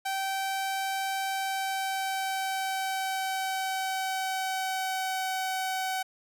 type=tone with pitch glide; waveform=sawtooth; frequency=774 to 755.9 Hz; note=G5 to F#5; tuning=-22 to +37 cents; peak=-25 dBFS; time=0.05-6.03 s; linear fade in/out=10 ms; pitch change=-41 cents; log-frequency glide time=1.27-5.3 s; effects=none